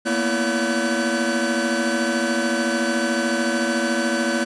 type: tone cluster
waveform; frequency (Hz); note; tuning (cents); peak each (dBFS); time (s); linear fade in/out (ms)
45% pulse; 231 / 244.7 / 332.9 / 568 / 1517; A#3 / B3 / E4 / C#5 / F#6; -16 / -16 / +17 / +42 / +43; -26; 0.05-4.45; 20
effects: resampled to 24000 Hz